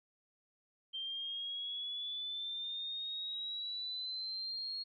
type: exponential sweep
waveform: sine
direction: up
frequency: 3148 to 4300 Hz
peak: -38 dBFS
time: 0.93-4.84 s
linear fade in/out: 20 ms
effects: none